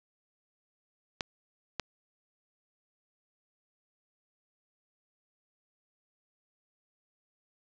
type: clicks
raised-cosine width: 0.2 ms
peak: -14 dBFS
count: 2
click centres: 1.208 / 1.797 s
effects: resampled to 16000 Hz + 8-bit